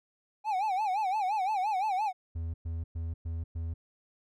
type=tone with vibrato; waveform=triangle; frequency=802 Hz; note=G5; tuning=39 cents sharp; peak=-25 dBFS; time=0.44-2.13 s; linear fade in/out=50 ms; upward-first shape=sine; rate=5.8 Hz; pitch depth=160 cents each way
type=tone bursts; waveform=triangle; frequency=82.41 Hz; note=E2; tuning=in tune; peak=-30 dBFS; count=5; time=2.35-3.74 s; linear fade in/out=10 ms; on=190 ms; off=110 ms
effects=none